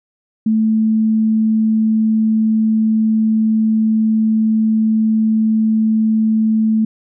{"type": "tone", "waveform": "sine", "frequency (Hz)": 219.5, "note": "A3", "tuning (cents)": -4, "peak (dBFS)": -11, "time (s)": [0.46, 6.85], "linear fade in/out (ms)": 5, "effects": []}